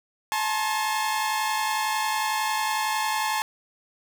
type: tone cluster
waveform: sawtooth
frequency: 860 / 911 / 1069 Hz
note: A5 / A#5 / C6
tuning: -40 / -40 / +37 cents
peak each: -22 / -28 / -26 dBFS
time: 0.32-3.42 s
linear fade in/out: 0 ms
effects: none